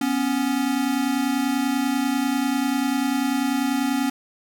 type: tone pair together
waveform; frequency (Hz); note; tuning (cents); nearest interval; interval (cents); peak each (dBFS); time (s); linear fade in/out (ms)
square; 247 / 277.2; B3 / C#4; 0 / 0; major second; 200; -25 / -23; 0.01-4.1; 5
effects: none